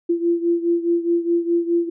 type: beating tone pair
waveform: sine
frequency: 340.1 / 344.9 Hz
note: F4 / F4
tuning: -46 / -22 cents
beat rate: 4.8 Hz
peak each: -18 / -22 dBFS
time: 0.09-1.9 s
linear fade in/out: 10 ms
effects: none